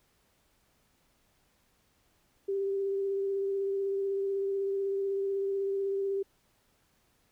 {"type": "tone with vibrato", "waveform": "sine", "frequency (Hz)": 393, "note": "G4", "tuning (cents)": 4, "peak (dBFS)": -28, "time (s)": [2.48, 6.23], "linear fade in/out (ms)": 10, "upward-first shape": "triangle", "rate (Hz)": 16, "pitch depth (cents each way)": 19, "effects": ["pink hiss -70 dBFS RMS until 7.31 s"]}